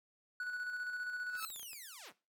triangle tone with tremolo, 1476 Hz, F#6, 5 cents flat, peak -35 dBFS, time 0.4-1.4 s, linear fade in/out 2 ms, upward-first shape square, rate 15 Hz, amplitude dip 35%
sawtooth tone with exponential growth, 1305 Hz, E6, 18 cents flat, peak -32 dBFS, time 1.26-1.45 s, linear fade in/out 1 ms, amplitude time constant 40 ms
clicks, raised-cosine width 0.2 ms, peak -37 dBFS, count 7, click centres 1.353 / 1.427 / 1.503 / 1.561 / 1.596 / 1.63 / 1.732 s
5% pulse linear sweep, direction down, 4759 to 82 Hz, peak -38 dBFS, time 1.36-2.13 s, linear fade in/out 50 ms
effects noise-tail reverb RT60 0.3 s tail -18 dB re dry

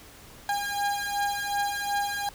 30% pulse beating tone pair, 810 / 812.7 Hz, G#5 / G#5, -43 / -38 cents, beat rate 2.7 Hz, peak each -27 dBFS, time 0.49-2.29 s, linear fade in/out 2 ms, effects pink hiss -49 dBFS RMS until 2.34 s

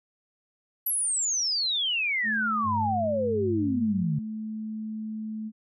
sine exponential sweep, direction down, 11930 to 141.8 Hz, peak -24 dBFS, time 0.86-4.19 s, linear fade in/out 5 ms
sine tone, 217.4 Hz, A3, 21 cents flat, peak -31 dBFS, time 2.23-5.52 s, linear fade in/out 50 ms
sine tone with tremolo, 100 Hz, G2, 35 cents sharp, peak -29 dBFS, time 2.63-4.06 s, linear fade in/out 50 ms, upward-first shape triangle, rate 1.4 Hz, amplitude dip 70%
effects none

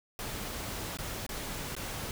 pink noise with dropouts, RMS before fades -38 dBFS, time 0.19-2.11 s, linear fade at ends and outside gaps 1 ms, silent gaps 0.971-0.987 / 1.265-1.291 / 1.752-1.765 s, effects none

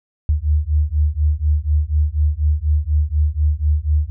sine beating tone pair, 73.42 / 77.52 Hz, D2 / D#2, 0 / -6 cents, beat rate 4.1 Hz, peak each -17 dBFS, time 0.29-4.1 s, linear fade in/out 0 ms, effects none

